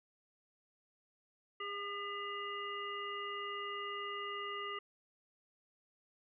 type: harmonic tone with a mistuned harmonic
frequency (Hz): 405.7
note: G#4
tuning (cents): -41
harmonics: 1 / 3 / 5 / 7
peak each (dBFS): -46 / -42 / -46 / -46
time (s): 1.6-4.79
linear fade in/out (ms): 5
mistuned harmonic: 5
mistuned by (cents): -24
effects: none